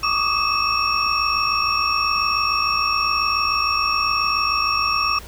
sine tone cluster, 1127 / 1174 / 1233 / 2607 / 5540 Hz, C#6 / D6 / D#6 / E7 / F8, +28 / -1 / -16 / -20 / -15 cents, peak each -24 dBFS, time 0.03-5.19 s, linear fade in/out 5 ms, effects added 60 Hz sine -39 dBFS peak until 5.27 s + pink hiss -41 dBFS RMS until 5.27 s

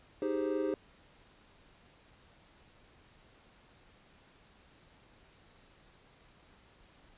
triangle chord, Ab major seventh, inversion second, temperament equal, 311.1 / 392 / 415.3 / 523.3 Hz, Eb4 / G4 / Ab4 / C5, 0 / 0 / 0 / 0 cents, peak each -33 / -33 / -36 / -35 dBFS, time 0.22-0.74 s, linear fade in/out 2 ms, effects pink hiss -62 dBFS RMS until 7.17 s + resampled to 8000 Hz

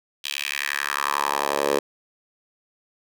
10% pulse tone with high-pass filter sweep, 71.2 Hz, C#2, 47 cents sharp, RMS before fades -25 dBFS, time 0.24-1.79 s, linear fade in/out 5 ms, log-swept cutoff 3200 to 470 Hz, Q 2.7, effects none

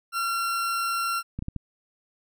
40% pulse tone, 1367 Hz, F6, 37 cents flat, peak -24 dBFS, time 0.12-1.23 s, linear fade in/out 50 ms
clicks, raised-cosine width 5 ms, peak -19 dBFS, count 4, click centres 1.39 / 1.424 / 1.484 / 1.563 s
effects none

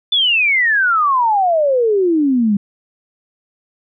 sine exponential sweep, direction down, 3535 to 196 Hz, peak -11 dBFS, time 0.12-2.57 s, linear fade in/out 5 ms, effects none

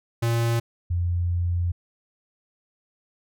square / sine tone pair in turn, 116.5 / 87.28 Hz, A#2 / F2, -1 / -1 cents, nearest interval perfect fourth, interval 500 cents, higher first, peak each -21 dBFS, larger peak neither, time 0.22-0.6 / 0.9-1.72 s, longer second, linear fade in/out 10 ms, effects none

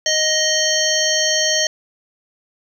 harmonic tone with a mistuned harmonic, 622.3 Hz, D#5, in tune, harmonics 1 / 3 / 5 / 7 / 9 / 10, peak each -22 / -22 / -22 / -22 / -22 / -22 dBFS, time 0.06-1.67 s, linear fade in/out 2 ms, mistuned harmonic 10, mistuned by +32 cents, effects 7-bit

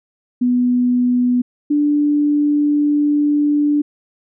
sine tone pair in turn, 246.9 / 293.6 Hz, B3 / D4, 0 / 0 cents, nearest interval minor third, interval 300 cents, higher second, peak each -12 dBFS, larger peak neither, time 0.41-1.42 / 1.7-3.82 s, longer second, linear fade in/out 10 ms, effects none

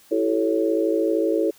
sine chord, A dominant seventh, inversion second, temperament equal with one note detuned, 329.6 / 382.4 / 440 / 554.4 Hz, E4 / G4 / A4 / C#5, 0 / -43 / 0 / 0 cents, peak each -22 / -27 / -23 / -25 dBFS, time 0.11-1.51 s, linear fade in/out 10 ms, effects white hiss -53 dBFS RMS until 1.58 s

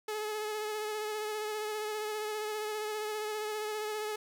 sawtooth tone with vibrato, 426.4 Hz, G#4, 46 cents sharp, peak -30 dBFS, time 0.08-4.16 s, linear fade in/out 5 ms, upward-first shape sine, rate 15 Hz, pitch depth 25 cents each way, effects none

